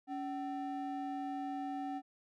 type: ring-modulated tone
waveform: triangle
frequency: 521 Hz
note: C5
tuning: 7 cents flat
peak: -32 dBFS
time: 0.07-2.02 s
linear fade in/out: 50 ms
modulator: 240 Hz
effects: none